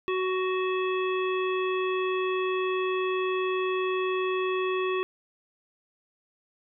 harmonic tone, 372.3 Hz, F#4, 11 cents sharp, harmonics 1 / 3 / 5 / 7 / 9, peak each -26 / -32 / -39 / -36 / -42 dBFS, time 0.08-5.03 s, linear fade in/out 0 ms, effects none

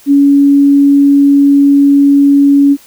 sine tone, 281.6 Hz, C#4, 27 cents sharp, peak -3 dBFS, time 0.06-2.77 s, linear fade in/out 50 ms, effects white hiss -41 dBFS RMS until 2.86 s

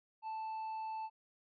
triangle tone, 880 Hz, A5, in tune, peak -37 dBFS, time 0.22-1.1 s, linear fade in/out 50 ms, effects resampled to 11025 Hz

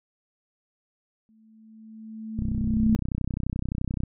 sine tone with exponential growth, 220 Hz, A3, in tune, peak -17 dBFS, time 1.29-2.95 s, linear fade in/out 0 ms, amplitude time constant 360 ms
click train, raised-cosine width 5 ms, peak -16 dBFS, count 53, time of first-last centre 2.39-4.036 s, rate 31.6 Hz
effects none

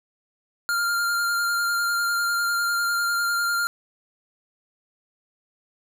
square tone with vibrato, 1396.9 Hz, F6, in tune, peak -22 dBFS, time 0.69-3.67 s, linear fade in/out 0 ms, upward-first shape square, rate 10 Hz, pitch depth 13 cents each way, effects none

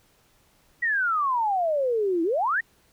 sine exponential two-way sweep, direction down then up, 1943 to 321 to 1943 Hz, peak -21 dBFS, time 0.82-2.61 s, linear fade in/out 10 ms, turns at 2.23 s, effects pink hiss -62 dBFS RMS until 2.92 s

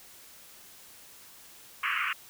pink band-pass noise, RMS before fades -30 dBFS, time 1.83-2.13 s, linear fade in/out 5 ms, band 1100 to 2900 Hz, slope 96 dB/octave, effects white hiss -52 dBFS RMS until 2.29 s

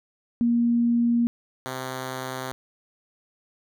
sine / 5% pulse tone pair in turn, 236.2 / 130.06 Hz, A#3 / C3, +23 / -10 cents, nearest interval minor seventh, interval 1033 cents, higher first, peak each -18 / -19 dBFS, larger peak first, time 0.41-1.27 / 1.66-2.52 s, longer neither, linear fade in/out 0 ms, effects none

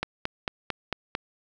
click train, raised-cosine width 0.3 ms, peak -11 dBFS, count 6, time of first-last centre 0.03-1.151 s, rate 4.46 Hz, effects none

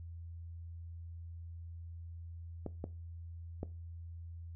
clicks, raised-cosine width 2 ms, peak -25 dBFS, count 3, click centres 2.663 / 2.841 / 3.631 s, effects noise-tail reverb RT60 0.3 s tail -18 dB re dry + added 84 Hz sine -44 dBFS peak until 4.55 s

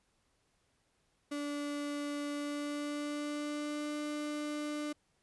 35% pulse tone with pitch glide, 290 to 297.6 Hz, D4 to D4, -22 to +23 cents, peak -34 dBFS, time 1.31-4.93 s, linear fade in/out 10 ms, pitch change +45 cents, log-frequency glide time 2.31-3.96 s, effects pink hiss -75 dBFS RMS until 5.22 s + resampled to 24000 Hz

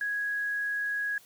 sine tone, 1661.2 Hz, G#6, in tune, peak -28 dBFS, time 0.01-1.18 s, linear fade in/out 2 ms, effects white hiss -57 dBFS RMS until 1.25 s

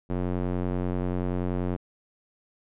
square tone with band-pass filter, 45.18 Hz, F#1, 40 cents flat, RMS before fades -28 dBFS, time 0.09-1.77 s, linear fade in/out 20 ms, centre 300 Hz, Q 0.7, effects resampled to 8000 Hz

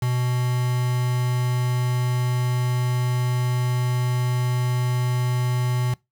triangle tone with quantisation, 124 Hz, B2, 7 cents sharp, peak -18 dBFS, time 0.02-5.94 s, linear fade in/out 5 ms, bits 5, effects noise-tail reverb RT60 0.2 s tail -23 dB re dry

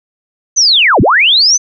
sine linear two-way sweep, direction down then up, 6272 to 62 to 6272 Hz, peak -5 dBFS, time 0.56-1.58 s, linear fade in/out 20 ms, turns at 1.01 s, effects none

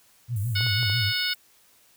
sine tone with vibrato, 109.7 Hz, A2, 5 cents flat, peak -24 dBFS, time 0.28-1.13 s, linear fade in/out 50 ms, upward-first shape sine, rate 6.1 Hz, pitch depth 190 cents each way
white high-pass noise, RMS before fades -44 dBFS, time 0.36-1.35 s, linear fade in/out 2 ms, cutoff 7700 Hz, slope 48 dB/octave
harmonic tone, 734 Hz, F#5, 14 cents flat, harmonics 2 / 3 / 4 / 5 / 6 / 7, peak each -31 / -31 / -31 / -31 / -31 / -31 dBFS, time 0.55-1.34 s, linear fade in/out 10 ms
clicks, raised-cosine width 1 ms, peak -27 dBFS, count 4, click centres 0.608 / 0.666 / 0.83 / 0.899 s
effects white hiss -59 dBFS RMS until 1.96 s

